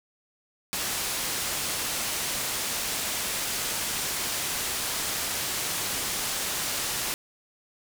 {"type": "low-pass noise", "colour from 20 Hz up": "white", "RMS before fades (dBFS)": -30, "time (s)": [0.73, 7.14], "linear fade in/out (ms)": 0, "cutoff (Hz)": 11000, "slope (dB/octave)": 12, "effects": []}